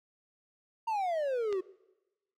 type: exponential sweep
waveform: triangle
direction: down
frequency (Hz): 932.3 to 361.6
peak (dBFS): -27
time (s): 0.87-1.61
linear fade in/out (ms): 10
type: click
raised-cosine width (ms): 0.2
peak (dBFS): -26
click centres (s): 1.527
effects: noise-tail reverb RT60 1.0 s tail -21 dB re dry